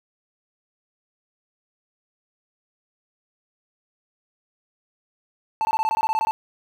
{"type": "tone bursts", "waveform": "triangle", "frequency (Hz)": 880, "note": "A5", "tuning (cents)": 0, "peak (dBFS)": -17, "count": 12, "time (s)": [5.61, 6.31], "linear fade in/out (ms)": 0, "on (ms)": 40, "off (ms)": 20, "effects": []}